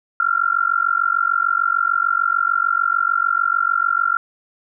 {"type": "tone with amplitude modulation", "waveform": "sine", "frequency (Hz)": 1379, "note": "F6", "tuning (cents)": -22, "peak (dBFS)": -11, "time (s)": [0.2, 4.17], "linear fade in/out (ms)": 2, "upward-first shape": "sine", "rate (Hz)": 46.7, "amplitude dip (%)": 100, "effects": []}